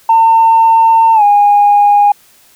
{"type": "tone with pitch glide", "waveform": "sine", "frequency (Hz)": [904, 819.5], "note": ["A5", "G#5"], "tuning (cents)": [47, -23], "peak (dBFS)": -3, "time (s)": [0.09, 2.12], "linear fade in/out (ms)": 5, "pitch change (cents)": -170, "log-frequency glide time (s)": [1.14, 1.23], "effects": ["tanh soft clip ceiling 0 dBFS", "white hiss -46 dBFS RMS until 2.55 s"]}